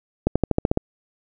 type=accelerating click train; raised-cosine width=2 ms; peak=-4 dBFS; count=8; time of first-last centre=0.27-0.774 s; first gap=86 ms; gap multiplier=0.94; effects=none